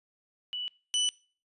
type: tone pair in turn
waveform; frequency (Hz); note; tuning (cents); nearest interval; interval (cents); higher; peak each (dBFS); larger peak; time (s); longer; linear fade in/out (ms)
sine / sawtooth; 2960 / 2981; F#7 / F#7; 0 / +12; unison; 12; second; -32 / -22; second; 0.53-0.68 / 0.94-1.09; neither; 0
effects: noise-tail reverb RT60 0.4 s tail -23 dB re dry + resampled to 24000 Hz